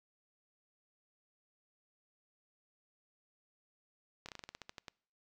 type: slowing click train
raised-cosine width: 0.2 ms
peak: -28 dBFS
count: 12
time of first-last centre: 4.26-4.882 s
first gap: 27 ms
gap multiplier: 1.14
effects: noise-tail reverb RT60 0.6 s tail -26 dB re dry